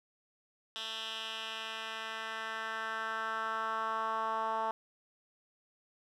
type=tone with band-pass filter sweep; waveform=10% pulse; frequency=222.2 Hz; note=A3; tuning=17 cents sharp; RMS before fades=-37 dBFS; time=0.76-4.71 s; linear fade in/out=0 ms; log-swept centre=3400 to 920 Hz; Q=2.6; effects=none